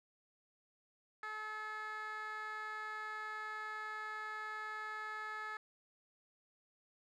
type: tone with band-pass filter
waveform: 15% pulse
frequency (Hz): 430.1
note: A4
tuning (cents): -39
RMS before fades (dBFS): -44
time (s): 1.23-5.57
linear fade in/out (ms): 2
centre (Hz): 1600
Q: 2.4
effects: none